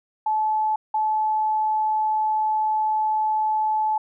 sine tone pair in turn, 864 / 864 Hz, A5 / A5, -32 / -32 cents, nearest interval unison, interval 0 cents, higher neither, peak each -19 dBFS, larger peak neither, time 0.26-0.76 / 0.94-3.98 s, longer second, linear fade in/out 5 ms, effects none

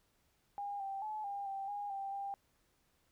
sine tone with pitch steps, 810 / 783 / 858 / 802 / 783 / 817 / 786 / 795 Hz, G#5 / G5 / A5 / G5 / G5 / G#5 / G5 / G5, -43 / -2 / -44 / +39 / -2 / -29 / +4 / +24 cents, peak -38 dBFS, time 0.58-2.34 s, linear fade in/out 0 ms, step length 220 ms, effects pink hiss -75 dBFS RMS until 3.11 s

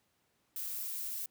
violet noise with high-pass filter sweep, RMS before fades -39 dBFS, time 0.56-1.26 s, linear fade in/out 2 ms, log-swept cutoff 1300 to 350 Hz, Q 1.7, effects pink hiss -75 dBFS RMS until 1.3 s + high-pass 100 Hz 12 dB/octave

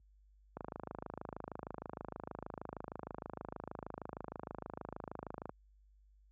click train, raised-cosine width 1 ms, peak -28 dBFS, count 131, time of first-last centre 0.57-5.494 s, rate 26.4 Hz, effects added 50 Hz sine -54 dBFS peak until 6.31 s + high-pass 80 Hz 12 dB/octave

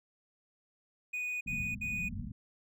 triangle tone bursts, 2477 Hz, D#7, 8 cents flat, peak -32 dBFS, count 3, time 1.13-2.09 s, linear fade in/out 10 ms, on 280 ms, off 60 ms
white low-pass noise, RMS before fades -41 dBFS, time 1.46-2.32 s, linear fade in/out 5 ms, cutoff 240 Hz, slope 96 dB/octave
effects none

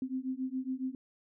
sine beating tone pair, 256.4 / 263.6 Hz, C4 / C4, -35 / +13 cents, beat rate 7.2 Hz, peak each -36 / -36 dBFS, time 0.02-0.95 s, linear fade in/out 2 ms, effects none

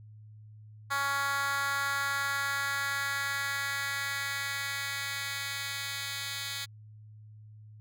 10% pulse tone with high-pass filter sweep, 279.1 Hz, C#4, 12 cents sharp, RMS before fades -33 dBFS, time 0.9-6.66 s, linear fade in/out 20 ms, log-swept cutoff 1200 to 2800 Hz, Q 2, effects added 107 Hz sine -48 dBFS peak until 7.8 s

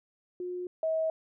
sine tone pair in turn, 359.3 / 640.6 Hz, F4 / E5, +49 / -50 cents, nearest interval minor seventh, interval 1001 cents, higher second, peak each -33 / -26 dBFS, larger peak second, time 0.4-0.67 / 0.83-1.1 s, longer neither, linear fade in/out 2 ms, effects none

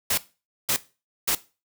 white noise bursts, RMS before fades -23 dBFS, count 3, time 0.1-1.351 s, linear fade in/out 5 ms, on 77 ms, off 510 ms, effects noise-tail reverb RT60 0.3 s tail -17 dB re dry

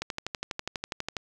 click train, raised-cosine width 0.2 ms, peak -14 dBFS, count 15, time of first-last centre 0.02-1.168 s, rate 12.2 Hz, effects none

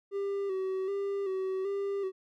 triangle tone with vibrato, 388.3 Hz, G4, 16 cents flat, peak -28 dBFS, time 0.11-2.12 s, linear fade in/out 50 ms, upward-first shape square, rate 1.3 Hz, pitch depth 42 cents each way, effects none

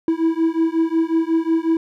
triangle beating tone pair, 324.1 / 329.6 Hz, E4 / E4, -29 / 0 cents, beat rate 5.5 Hz, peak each -17 dBFS, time 0.08-1.77 s, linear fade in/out 2 ms, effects none

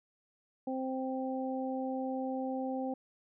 harmonic tone, 261.6 Hz, C4, in tune, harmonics 1 / 2 / 3, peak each -35 / -38 / -40 dBFS, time 0.67-2.94 s, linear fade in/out 5 ms, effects none

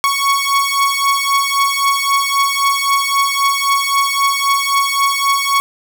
sawtooth beating tone pair, 1108.7 / 1112.5 Hz, C#6 / C#6, 0 / +6 cents, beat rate 3.8 Hz, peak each -12 dBFS, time 0.04-5.6 s, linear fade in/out 0 ms, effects none

